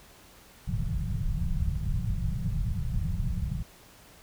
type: low-pass noise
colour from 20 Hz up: pink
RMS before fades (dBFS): -29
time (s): 0.67-3.63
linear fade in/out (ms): 10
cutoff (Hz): 190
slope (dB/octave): 96
effects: pink hiss -54 dBFS RMS until 4.22 s